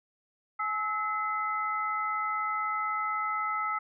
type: tone cluster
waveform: sine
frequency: 848 / 1300 / 2044 Hz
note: G#5 / E6 / C7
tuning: +36 / -24 / -41 cents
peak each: -37 / -29 / -37 dBFS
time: 0.59-3.79 s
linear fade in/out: 10 ms
effects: none